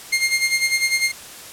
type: tone with tremolo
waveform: sawtooth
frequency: 2123 Hz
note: C7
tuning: 25 cents sharp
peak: -11 dBFS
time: 0.12-1.12 s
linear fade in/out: 10 ms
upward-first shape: sine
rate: 10 Hz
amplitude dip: 70%
effects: white hiss -38 dBFS RMS until 1.52 s + low-pass 12000 Hz 12 dB/octave